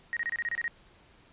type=tone bursts; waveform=sine; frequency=1879 Hz; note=A#6; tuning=13 cents sharp; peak=-28 dBFS; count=9; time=0.13-0.679 s; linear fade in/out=0 ms; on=37 ms; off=27 ms; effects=pink hiss -59 dBFS RMS until 1.32 s + resampled to 8000 Hz